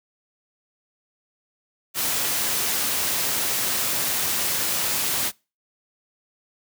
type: noise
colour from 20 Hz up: white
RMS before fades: -24 dBFS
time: 1.94-5.32 s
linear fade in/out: 50 ms
effects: noise-tail reverb RT60 0.3 s tail -25 dB re dry + high-pass 80 Hz 12 dB/octave